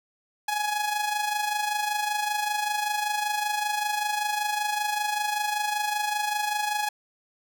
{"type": "tone with amplitude modulation", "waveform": "sawtooth", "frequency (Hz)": 838, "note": "G#5", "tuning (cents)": 15, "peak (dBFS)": -19, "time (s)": [0.48, 6.89], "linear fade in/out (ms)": 5, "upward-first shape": "sine", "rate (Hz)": 25.2, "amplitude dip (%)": 55, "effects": []}